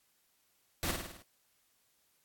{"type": "noise with echo", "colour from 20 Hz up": "pink", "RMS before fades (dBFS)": -34, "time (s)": [0.83, 0.91], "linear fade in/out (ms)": 0, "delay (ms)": 52, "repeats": 6, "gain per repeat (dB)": -4, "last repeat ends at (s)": 1.222, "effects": ["white hiss -73 dBFS RMS until 2.24 s", "AAC 64 kbps"]}